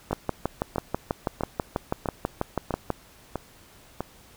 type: two click trains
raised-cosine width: 1 ms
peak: -10 / -14 dBFS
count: 18 / 7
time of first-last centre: 0.13-2.903 / 0.11-4.006 s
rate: 6.13 / 1.54 Hz
effects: pink hiss -53 dBFS RMS until 4.36 s